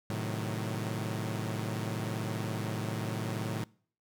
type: chord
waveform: sawtooth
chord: A diminished seventh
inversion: none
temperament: equal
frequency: 110 / 130.81 / 155.56 / 185 Hz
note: A2 / C3 / Eb3 / Gb3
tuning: 0 / 0 / 0 / 0 cents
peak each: -31 / -37 / -36 / -36 dBFS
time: 0.1-3.64 s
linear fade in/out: 0 ms
effects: noise-tail reverb RT60 0.5 s tail -24 dB re dry